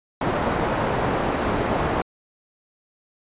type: low-pass noise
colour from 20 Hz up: white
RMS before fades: -23 dBFS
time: 0.21-2.02 s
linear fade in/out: 5 ms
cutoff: 870 Hz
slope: 12 dB/octave
effects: resampled to 8000 Hz